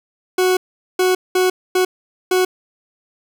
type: tone bursts at uneven times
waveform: 40% pulse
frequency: 368.8 Hz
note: F#4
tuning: 6 cents flat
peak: -12 dBFS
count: 5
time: 0.38-0.57 / 0.99-1.15 / 1.35-1.5 / 1.75-1.85 / 2.31-2.45 s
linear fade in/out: 5 ms
effects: none